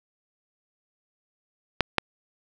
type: clicks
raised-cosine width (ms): 0.3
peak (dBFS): -3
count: 2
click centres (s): 1.807 / 1.983
effects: none